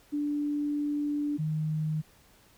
sine tone pair in turn, 292.8 / 155.11 Hz, D4 / D#3, -5 / -5 cents, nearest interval major seventh, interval 1100 cents, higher first, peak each -27 dBFS, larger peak neither, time 0.12-1.38 / 1.38-2.02 s, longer first, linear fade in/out 20 ms, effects pink hiss -60 dBFS RMS until 2.57 s

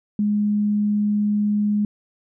sine tone, 208 Hz, G#3, 3 cents sharp, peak -17 dBFS, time 0.19-1.85 s, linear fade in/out 2 ms, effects none

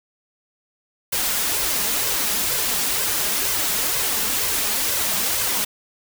white noise with flanger, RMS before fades -22 dBFS, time 1.12-5.65 s, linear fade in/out 10 ms, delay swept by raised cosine 1.9 to 4.9 ms, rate 2.1 Hz, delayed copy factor +0.55, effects none

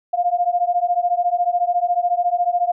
sine beating tone pair, 698.5 / 712.5 Hz, F5 / F5, 0 / +34 cents, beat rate 14 Hz, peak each -19 dBFS, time 0.13-2.72 s, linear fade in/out 10 ms, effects none

